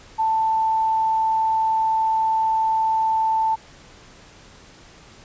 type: tone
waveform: sine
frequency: 885 Hz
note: A5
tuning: 10 cents sharp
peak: -17 dBFS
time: 0.18-3.56 s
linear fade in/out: 20 ms
effects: pink hiss -47 dBFS RMS until 5.24 s + resampled to 16000 Hz